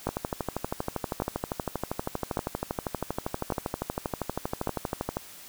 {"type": "two click trains", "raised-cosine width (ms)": 1, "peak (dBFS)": [-13, -14], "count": [5, 65], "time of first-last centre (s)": [[0.07, 4.673], [0.09, 5.169]], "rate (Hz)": [0.869, 12.6], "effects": ["white hiss -47 dBFS RMS until 5.48 s"]}